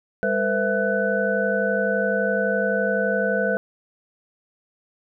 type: tone cluster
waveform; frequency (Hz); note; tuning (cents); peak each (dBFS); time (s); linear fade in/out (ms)
sine; 201.3 / 460.2 / 512 / 662 / 1496; G3 / A#4 / C5 / E5 / F#6; +46 / -22 / -38 / +7 / +19; -27 / -27 / -24 / -26 / -25; 0.23-3.57; 0
effects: none